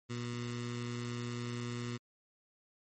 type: tone with notch filter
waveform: 15% pulse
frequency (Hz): 120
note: B2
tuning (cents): -49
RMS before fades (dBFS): -39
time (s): 0.09-1.98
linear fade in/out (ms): 20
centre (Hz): 650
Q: 0.64
effects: MP3 32 kbps